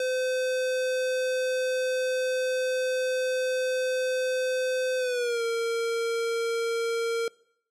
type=tone with pitch glide; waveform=square; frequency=512 to 461.4 Hz; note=C5 to A#4; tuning=-38 to -18 cents; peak=-26 dBFS; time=0-7.28 s; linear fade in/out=2 ms; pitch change=-180 cents; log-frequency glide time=4.98-5.43 s; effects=noise-tail reverb RT60 0.7 s tail -23 dB re dry + low-pass 9000 Hz 12 dB/octave